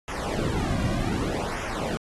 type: noise with flanger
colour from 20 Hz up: brown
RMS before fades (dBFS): -28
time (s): 0.08-1.97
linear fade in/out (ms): 0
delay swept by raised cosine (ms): 0.23 to 2.33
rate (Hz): 0.65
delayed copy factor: -0.85
effects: low-pass 11000 Hz 12 dB/octave + AAC 32 kbps